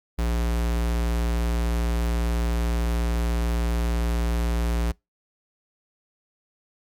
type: tone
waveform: square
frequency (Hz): 58.27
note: A#1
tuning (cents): 0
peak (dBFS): -22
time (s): 0.18-4.92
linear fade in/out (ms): 10
effects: noise-tail reverb RT60 0.2 s tail -25 dB re dry + MP3 96 kbps